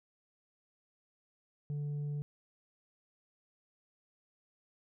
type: tone with tanh clipping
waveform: sine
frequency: 146.1 Hz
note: D3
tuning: 9 cents flat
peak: -35 dBFS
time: 1.7-2.22 s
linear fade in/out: 0 ms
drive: 3 dB
effects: none